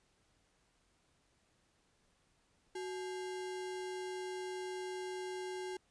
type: tone with sample-and-hold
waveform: sine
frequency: 370 Hz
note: F#4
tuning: in tune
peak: -39 dBFS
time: 2.75-5.77 s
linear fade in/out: 5 ms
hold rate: 1225 Hz
effects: pink hiss -74 dBFS RMS until 5.9 s + resampled to 22050 Hz